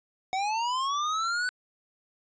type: linear sweep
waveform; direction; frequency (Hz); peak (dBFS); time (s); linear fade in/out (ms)
square; up; 742 to 1505; -27; 0.33-1.49; 0
effects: resampled to 16000 Hz